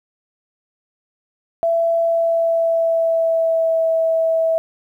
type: tone with pitch glide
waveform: sine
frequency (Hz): 668 to 652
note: E5 to E5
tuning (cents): +23 to -19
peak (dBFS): -14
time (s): 1.63-4.58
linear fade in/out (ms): 0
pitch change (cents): -42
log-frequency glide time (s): 2.03-3.86
effects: 9-bit